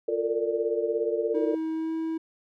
sine chord, Bb major seventh, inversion second, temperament equal with one note detuned, 349.2 / 449.2 / 466.2 / 587.3 Hz, F4 / A4 / Bb4 / D5, 0 / +36 / 0 / 0 cents, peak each -32 / -27 / -30 / -32 dBFS, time 0.08-1.55 s, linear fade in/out 5 ms
triangle tone with pitch glide, 319.6 to 323.1 Hz, D#4 to E4, +47 to -35 cents, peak -25 dBFS, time 1.34-2.18 s, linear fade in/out 10 ms, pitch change +18 cents, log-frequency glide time 1.73-1.93 s
effects none

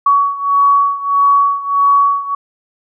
sine beating tone pair, 1125 / 1126.6 Hz, C#6 / C#6, +25 / +28 cents, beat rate 1.6 Hz, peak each -11 / -14 dBFS, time 0.06-2.35 s, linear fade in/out 5 ms, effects none

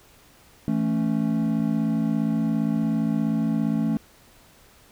triangle chord, A major, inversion second, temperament equal, 164.81 / 220 / 277.2 Hz, E3 / A3 / C#4, 0 / 0 / 0 cents, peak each -25 / -21 / -25 dBFS, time 0.68-3.97 s, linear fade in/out 0 ms, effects pink hiss -54 dBFS RMS until 4.91 s

